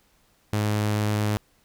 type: tone with vibrato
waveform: sawtooth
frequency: 105.4 Hz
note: G#2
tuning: 26 cents sharp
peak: -18 dBFS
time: 0.53-1.37 s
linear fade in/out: 0 ms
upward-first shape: triangle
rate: 9 Hz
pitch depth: 9 cents each way
effects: pink hiss -63 dBFS RMS until 1.64 s